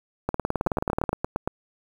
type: two click trains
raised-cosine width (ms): 1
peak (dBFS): -10 / -10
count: 8 / 16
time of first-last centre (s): 0.67-1.476 / 0.29-1.092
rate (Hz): 8.69 / 18.7
effects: 7-bit